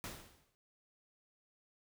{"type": "noise with exponential decay", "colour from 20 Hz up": "pink", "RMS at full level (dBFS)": -42, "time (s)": [0.04, 0.55], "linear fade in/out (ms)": 0, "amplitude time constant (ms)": 110, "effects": []}